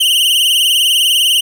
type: tone with vibrato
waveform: 45% pulse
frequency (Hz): 2960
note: F#7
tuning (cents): 0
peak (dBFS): -9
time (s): 0-1.41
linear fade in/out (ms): 10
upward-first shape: sine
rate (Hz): 20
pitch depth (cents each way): 100
effects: none